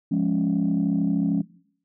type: chord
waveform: sine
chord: Db major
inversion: first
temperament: equal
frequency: 174.61 / 207.7 / 277.2 Hz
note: F3 / Ab3 / Db4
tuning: 0 / 0 / 0 cents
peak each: -23 dBFS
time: 0.11-1.42 s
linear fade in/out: 10 ms
effects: noise-tail reverb RT60 0.6 s tail -21 dB re dry + tanh soft clip ceiling -14 dBFS